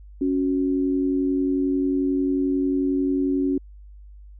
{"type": "tone pair together", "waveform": "sine", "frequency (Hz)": [277.2, 368.4], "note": ["C#4", "F#4"], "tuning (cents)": [0, -7], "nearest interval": "perfect fourth", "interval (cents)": 493, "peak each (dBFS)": [-20, -26], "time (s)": [0.21, 3.58], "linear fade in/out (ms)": 5, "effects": ["added 50 Hz sine -41 dBFS peak until 4.39 s"]}